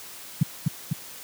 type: tone with echo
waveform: sine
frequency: 153.6 Hz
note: D#3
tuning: 22 cents flat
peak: -13 dBFS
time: 0.41-0.43 s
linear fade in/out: 5 ms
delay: 250 ms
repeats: 2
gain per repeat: -3 dB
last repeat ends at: 0.93 s
effects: white hiss -42 dBFS RMS until 1.23 s + high-pass 100 Hz 12 dB/octave